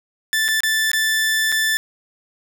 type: tone with dropouts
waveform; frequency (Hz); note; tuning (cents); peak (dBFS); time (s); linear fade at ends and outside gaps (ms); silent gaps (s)
sawtooth; 1760; A6; 0; -13; 0.33-1.77; 0; 0.481-0.486 / 0.605-0.634 / 0.916-0.933 / 1.519-1.524
effects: none